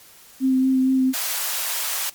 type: tone with vibrato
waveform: sine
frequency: 261.6 Hz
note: C4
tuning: in tune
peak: -15 dBFS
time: 0.4-1.14 s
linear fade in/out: 50 ms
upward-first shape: sine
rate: 4.3 Hz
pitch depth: 15 cents each way
type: high-pass noise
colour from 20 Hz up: white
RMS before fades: -25 dBFS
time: 1.13-2.1 s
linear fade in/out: 10 ms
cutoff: 600 Hz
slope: 24 dB/octave
effects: white hiss -48 dBFS RMS until 2.14 s + MP3 96 kbps